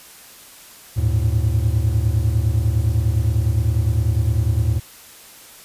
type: tone cluster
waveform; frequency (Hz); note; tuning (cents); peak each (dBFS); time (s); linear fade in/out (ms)
triangle; 76.6 / 103.7 / 113.6; D#2 / G#2 / A#2; -27 / -2 / -44; -18; 0.96-4.8; 20
effects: white hiss -43 dBFS RMS until 5.64 s + resampled to 32000 Hz